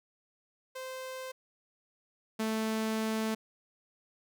sawtooth tone pair in turn, 519 / 220.1 Hz, C5 / A3, -14 / +1 cents, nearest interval octave + minor third, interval 1485 cents, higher first, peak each -35 / -26 dBFS, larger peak second, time 0.75-1.32 / 2.39-3.35 s, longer second, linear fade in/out 10 ms, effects none

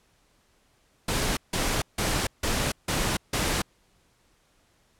pink noise bursts, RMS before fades -26 dBFS, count 6, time 1.08-3.62 s, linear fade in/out 5 ms, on 290 ms, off 160 ms, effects pink hiss -65 dBFS RMS until 4.99 s + low-pass 11000 Hz 12 dB/octave

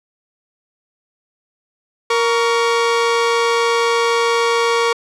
sawtooth tone pair together, 466.8 / 1125 Hz, A#4 / C#6, +2 / +25 cents, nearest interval octave + minor third, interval 1523 cents, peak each -11 / -15 dBFS, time 2.1-4.93 s, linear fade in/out 5 ms, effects low-pass 6000 Hz 12 dB/octave

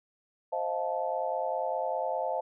sine chord, F dominant seventh, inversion second, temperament just, 523.8 / 628.6 / 698.5 / 873.1 Hz, C5 / Eb5 / F5 / A5, +2 / +18 / 0 / -14 cents, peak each -34 dBFS, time 0.52-2.41 s, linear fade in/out 10 ms, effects none

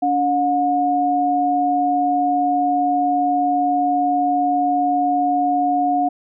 sine tone pair together, 286.2 / 721.2 Hz, D4 / F#5, -45 / -45 cents, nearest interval octave + major third, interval 1600 cents, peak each -21 / -16 dBFS, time 0.02-6.09 s, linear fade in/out 10 ms, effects none

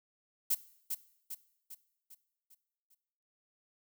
violet noise with echo, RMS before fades -29 dBFS, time 0.5-0.55 s, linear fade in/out 10 ms, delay 400 ms, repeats 6, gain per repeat -6 dB, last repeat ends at 2.95 s, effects noise-tail reverb RT60 0.8 s tail -18 dB re dry

